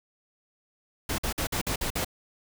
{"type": "noise bursts", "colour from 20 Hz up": "pink", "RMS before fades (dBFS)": -29, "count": 7, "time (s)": [1.09, 2.047], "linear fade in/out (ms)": 5, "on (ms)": 93, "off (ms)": 51, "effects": []}